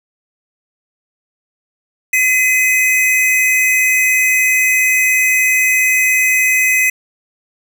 square tone pair together, 2028 / 2529 Hz, B6 / D#7, +45 / +28 cents, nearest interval major third, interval 383 cents, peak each -14 dBFS, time 2.13-6.9 s, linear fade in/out 5 ms, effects none

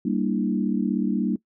sine chord, E half-diminished seventh, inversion first, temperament equal, 196 / 233.1 / 293.7 / 329.6 Hz, G3 / Bb3 / D4 / E4, 0 / 0 / 0 / 0 cents, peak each -25 / -25 / -27 / -31 dBFS, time 0.05-1.36 s, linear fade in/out 5 ms, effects noise-tail reverb RT60 0.1 s tail -20 dB re dry

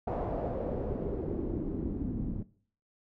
pink noise with low-pass filter sweep, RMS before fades -34 dBFS, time 0.07-2.43 s, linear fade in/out 5 ms, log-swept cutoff 730 to 220 Hz, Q 2.6, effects noise-tail reverb RT60 0.5 s tail -19 dB re dry

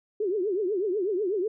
sine tone with vibrato, 392 Hz, G4, in tune, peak -24 dBFS, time 0.2-1.48 s, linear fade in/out 5 ms, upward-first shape triangle, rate 8.1 Hz, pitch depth 240 cents each way, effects none

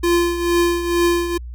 square tone with tremolo, 345.6 Hz, F4, 18 cents flat, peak -13 dBFS, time 0.03-1.38 s, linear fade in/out 10 ms, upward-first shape triangle, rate 2.2 Hz, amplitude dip 70%, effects added 60 Hz sine -29 dBFS peak until 1.54 s

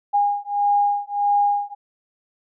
sine beating tone pair, 815 / 816.6 Hz, G#5 / G#5, -33 / -29 cents, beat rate 1.6 Hz, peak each -20 dBFS, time 0.13-1.75 s, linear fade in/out 20 ms, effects none

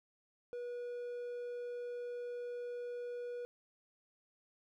triangle tone, 484.9 Hz, B4, 32 cents flat, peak -38 dBFS, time 0.53-3.45 s, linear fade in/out 0 ms, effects none

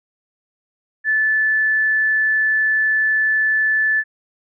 sine tone, 1744 Hz, A6, 16 cents flat, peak -14 dBFS, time 1.04-4.04 s, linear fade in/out 50 ms, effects none

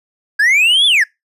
triangle linear two-way sweep, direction up then down, 1600 to 3523 to 1600 Hz, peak -7 dBFS, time 0.39-1.04 s, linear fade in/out 10 ms, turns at 0.86 s, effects noise-tail reverb RT60 0.2 s tail -25 dB re dry + resampled to 32000 Hz

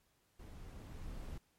brown noise with level ramp, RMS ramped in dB -51 to -45 dBFS, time 0.39-1.38 s, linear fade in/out 5 ms, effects pink hiss -75 dBFS RMS until 1.58 s + MP3 64 kbps

